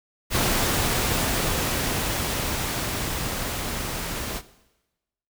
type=noise with level ramp; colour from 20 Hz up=pink; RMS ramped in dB=-22 to -31 dBFS; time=0.3-4.42 s; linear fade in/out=50 ms; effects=noise-tail reverb RT60 1.0 s tail -17 dB re dry